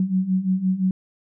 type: beating tone pair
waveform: sine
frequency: 183.5 / 189.3 Hz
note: F#3 / F#3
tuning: -14 / +40 cents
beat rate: 5.8 Hz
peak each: -24 / -20 dBFS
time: 0-0.91 s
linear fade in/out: 2 ms
effects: none